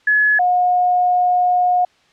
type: tone pair in turn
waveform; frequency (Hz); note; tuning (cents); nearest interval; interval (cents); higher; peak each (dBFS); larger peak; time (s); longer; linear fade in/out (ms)
sine; 1700 / 720.6; G#6 / F#5; +40 / -46; octave + minor third; 1486; first; -11 / -12; first; 0.07-0.39 / 0.39-1.85; second; 5
effects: white hiss -55 dBFS RMS until 2.12 s + low-pass 4000 Hz 12 dB/octave